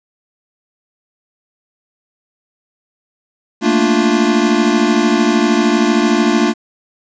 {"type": "chord", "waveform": "square", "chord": "Bb major seventh", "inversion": "third", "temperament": "equal", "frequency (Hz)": [220, 233.1, 293.7, 349.2], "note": ["A3", "Bb3", "D4", "F4"], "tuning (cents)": [0, 0, 0, 0], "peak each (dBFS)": -17, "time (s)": [3.61, 6.54], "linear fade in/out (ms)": 50, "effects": ["resampled to 16000 Hz", "7-bit"]}